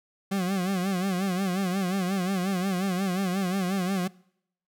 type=tone with vibrato; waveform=40% pulse; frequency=187.6 Hz; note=F#3; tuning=24 cents sharp; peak=-24 dBFS; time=0.31-4.08 s; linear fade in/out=10 ms; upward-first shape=sine; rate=5.6 Hz; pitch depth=100 cents each way; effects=noise-tail reverb RT60 0.7 s tail -23 dB re dry